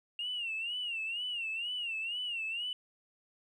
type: tone with vibrato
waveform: sine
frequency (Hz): 2794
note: F7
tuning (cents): 0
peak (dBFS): -33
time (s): 0.19-2.73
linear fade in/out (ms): 2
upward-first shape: sine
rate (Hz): 2.1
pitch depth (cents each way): 120
effects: tanh soft clip ceiling -29 dBFS + 12-bit